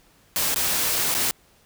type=noise with dropouts; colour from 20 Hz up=white; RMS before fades=-23 dBFS; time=0.36-1.31 s; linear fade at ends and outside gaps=0 ms; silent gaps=0.544-0.56 / 1.142-1.149 s; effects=pink hiss -58 dBFS RMS until 1.65 s